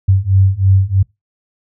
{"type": "beating tone pair", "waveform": "sine", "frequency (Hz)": [94.6, 97.7], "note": ["F#2", "G2"], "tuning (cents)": [39, -5], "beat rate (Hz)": 3.1, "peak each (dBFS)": [-12, -11], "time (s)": [0.08, 1.03], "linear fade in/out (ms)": 10, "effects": ["noise-tail reverb RT60 0.2 s tail -24 dB re dry"]}